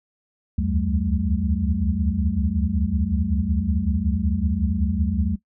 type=tone cluster; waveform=sine; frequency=70.8 / 76.2 / 86.8 / 188.8 / 216.1 Hz; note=C#2 / D#2 / F2 / F#3 / A3; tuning=+37 / -36 / -10 / +35 / -31 cents; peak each=-26 dBFS; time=0.58-5.36 s; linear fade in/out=5 ms; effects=noise-tail reverb RT60 0.1 s tail -18 dB re dry